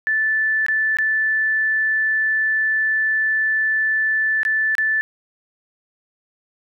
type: tone with dropouts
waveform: sine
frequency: 1754 Hz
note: A6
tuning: 6 cents flat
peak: -16 dBFS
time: 0.07-5.01 s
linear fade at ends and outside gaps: 0 ms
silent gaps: 0.664-0.684 / 0.97-0.986 / 4.432-4.451 / 4.752-4.782 s
effects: none